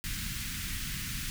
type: band-stop noise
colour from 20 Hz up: pink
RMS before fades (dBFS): -36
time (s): 0.04-1.3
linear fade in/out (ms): 0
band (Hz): 220 to 1600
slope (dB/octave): 24
effects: none